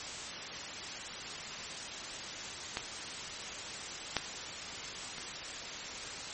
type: clicks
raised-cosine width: 0.2 ms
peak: -15 / -10 / -24 dBFS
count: 3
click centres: 2.771 / 4.167 / 5.183 s
effects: white hiss -41 dBFS RMS until 6.33 s + MP3 32 kbps